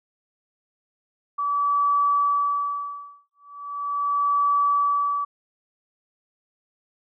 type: tone with tremolo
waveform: sine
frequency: 1149 Hz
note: D6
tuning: 38 cents flat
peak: -17 dBFS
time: 1.38-5.25 s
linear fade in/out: 10 ms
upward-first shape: sine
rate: 0.39 Hz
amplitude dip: 100%
effects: none